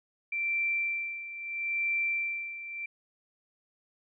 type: tone with tremolo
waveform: sine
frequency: 2349 Hz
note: D7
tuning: in tune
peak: -26 dBFS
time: 0.32-2.86 s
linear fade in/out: 5 ms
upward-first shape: sine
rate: 0.76 Hz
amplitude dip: 75%
effects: none